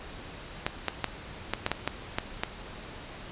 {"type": "clicks", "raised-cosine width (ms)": 0.3, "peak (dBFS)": -10, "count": 9, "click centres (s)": [0.665, 0.883, 1.043, 1.536, 1.664, 1.716, 1.876, 2.185, 2.435], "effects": ["pink hiss -43 dBFS RMS until 3.31 s", "resampled to 8000 Hz"]}